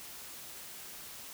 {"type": "silence", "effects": ["white hiss -47 dBFS RMS until 1.33 s"]}